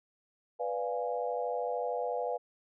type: chord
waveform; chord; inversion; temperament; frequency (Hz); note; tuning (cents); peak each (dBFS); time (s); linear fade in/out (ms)
sine; B diminished seventh; none; equal; 493.9 / 587.3 / 698.5 / 830.6; B4 / D5 / F5 / Ab5; 0 / 0 / 0 / 0; -34 / -38 / -36 / -39; 0.59-2.38; 20
effects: none